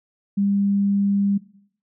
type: tone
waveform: sine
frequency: 200 Hz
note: G3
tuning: 35 cents sharp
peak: -17 dBFS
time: 0.37-1.38 s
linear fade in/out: 10 ms
effects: noise-tail reverb RT60 0.7 s tail -19 dB re dry